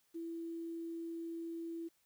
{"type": "tone with quantisation", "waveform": "sine", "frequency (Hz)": 332.7, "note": "E4", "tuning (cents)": 16, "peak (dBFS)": -40, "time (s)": [0.14, 1.89], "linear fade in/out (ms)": 20, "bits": 11, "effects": ["white hiss -75 dBFS RMS until 2.05 s"]}